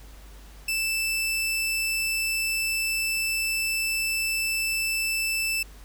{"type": "tone", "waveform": "sawtooth", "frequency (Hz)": 2645, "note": "E7", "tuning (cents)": 5, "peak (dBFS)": -21, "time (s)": [0.68, 5.63], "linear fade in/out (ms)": 5, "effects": ["added 50 Hz sine -44 dBFS peak until 5.84 s", "pink hiss -52 dBFS RMS until 5.84 s"]}